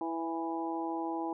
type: harmonic tone with a mistuned harmonic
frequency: 164.81 Hz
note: E3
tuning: in tune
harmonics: 2 / 3 / 4 / 5 / 6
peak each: -35 / -45 / -43 / -37 / -42 dBFS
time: 0.01-1.33 s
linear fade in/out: 2 ms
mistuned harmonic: 4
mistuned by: +15 cents
effects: none